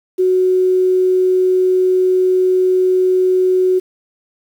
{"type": "tone", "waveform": "sine", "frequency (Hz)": 370, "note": "F#4", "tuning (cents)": 0, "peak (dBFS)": -10, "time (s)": [0.18, 3.8], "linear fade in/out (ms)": 20, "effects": ["7-bit"]}